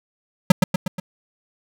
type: tone with echo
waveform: square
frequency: 183.7 Hz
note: F#3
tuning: 12 cents flat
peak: -6 dBFS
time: 0.5-0.52 s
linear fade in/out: 5 ms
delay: 120 ms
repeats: 4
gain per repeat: -5 dB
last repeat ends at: 1 s
effects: none